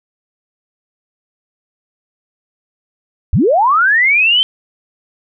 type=linear sweep; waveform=sine; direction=up; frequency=50.4 to 3136 Hz; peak=-8 dBFS; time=3.33-4.43 s; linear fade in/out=0 ms; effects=none